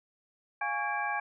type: tone cluster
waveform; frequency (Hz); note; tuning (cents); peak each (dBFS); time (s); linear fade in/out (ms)
sine; 703 / 827 / 1121 / 1635 / 2340; F5 / G#5 / C#6 / G#6 / D7; +11 / -8 / +19 / -28 / -7; -40 / -33 / -38 / -34 / -38; 0.61-1.2; 5
effects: none